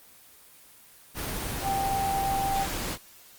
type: tone in noise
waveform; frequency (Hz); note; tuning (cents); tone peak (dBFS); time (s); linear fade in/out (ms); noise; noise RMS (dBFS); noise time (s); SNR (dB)
sine; 784; G5; 0; -25; 1.62-2.67; 50; pink; -32; 1.14-2.98; +4
effects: white hiss -53 dBFS RMS until 3.38 s + Opus 24 kbps